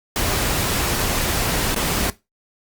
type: noise with dropouts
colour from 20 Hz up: pink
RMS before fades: -21 dBFS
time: 0.16-2.1 s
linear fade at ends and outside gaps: 1 ms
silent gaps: 1.746-1.762 s
effects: noise-tail reverb RT60 0.2 s tail -17 dB re dry + Opus 48 kbps